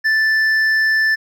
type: tone with hard clipping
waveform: sine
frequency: 1760 Hz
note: A6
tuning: in tune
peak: -14 dBFS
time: 0.04-1.16 s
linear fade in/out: 20 ms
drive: 5 dB
effects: none